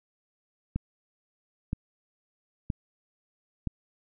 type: click train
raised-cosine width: 5 ms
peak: -16 dBFS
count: 4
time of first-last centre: 0.76-3.673 s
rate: 1.03 Hz
effects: none